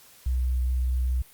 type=tone with vibrato; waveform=sine; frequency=63 Hz; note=B1; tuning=35 cents sharp; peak=-22 dBFS; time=0.26-1.22 s; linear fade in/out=5 ms; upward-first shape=sine; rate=4.8 Hz; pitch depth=10 cents each way; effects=white hiss -53 dBFS RMS until 1.33 s + Opus 48 kbps